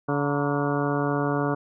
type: harmonic tone with a mistuned harmonic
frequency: 143.4 Hz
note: D3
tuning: 41 cents flat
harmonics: 1 / 2 / 3 / 4 / 5 / 6 / 7 / 8 / 9 / 10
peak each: -28 / -27 / -29 / -32 / -33 / -35 / -38 / -33 / -39 / -35 dBFS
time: 0.08-1.55 s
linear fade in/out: 10 ms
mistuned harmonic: 6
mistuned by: +99 cents
effects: none